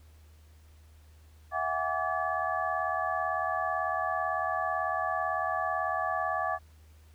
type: tone cluster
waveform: sine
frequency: 654 / 732 / 810 / 1155 / 1713 Hz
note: E5 / F#5 / G#5 / D6 / A6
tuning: -14 / -19 / -43 / -29 / -47 cents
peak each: -35 / -33 / -38 / -32 / -36 dBFS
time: 1.51-6.59 s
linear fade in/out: 50 ms
effects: added 77 Hz sine -53 dBFS peak until 7.14 s + pink hiss -65 dBFS RMS until 7.14 s